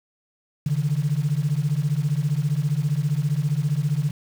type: beating tone pair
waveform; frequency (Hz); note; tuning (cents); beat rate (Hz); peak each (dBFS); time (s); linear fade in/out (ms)
sine; 139.4 / 154.4; C#3 / D#3; +10 / -13; 15; -22; 0.66-4.11; 5
effects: tanh soft clip ceiling -13 dBFS + 7-bit